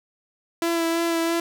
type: tone with vibrato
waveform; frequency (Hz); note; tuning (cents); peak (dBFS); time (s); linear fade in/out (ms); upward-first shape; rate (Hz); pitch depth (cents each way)
sawtooth; 333.8; E4; +22; -17; 0.62-1.4; 2; sine; 3; 18
effects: none